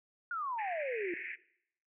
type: exponential sweep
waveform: sine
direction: down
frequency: 1458 to 333.3 Hz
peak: -34 dBFS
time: 0.31-1.14 s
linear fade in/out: 2 ms
type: band-pass noise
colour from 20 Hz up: pink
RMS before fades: -43 dBFS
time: 0.58-1.36 s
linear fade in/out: 10 ms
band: 1700 to 2500 Hz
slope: 96 dB/octave
effects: noise-tail reverb RT60 0.7 s tail -19 dB re dry